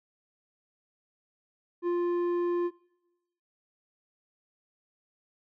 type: tone with low-pass filter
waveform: square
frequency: 349.2 Hz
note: F4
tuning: in tune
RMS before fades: -28 dBFS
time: 1.82-2.71 s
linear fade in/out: 50 ms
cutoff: 930 Hz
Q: 0.76
effects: noise-tail reverb RT60 0.9 s tail -21 dB re dry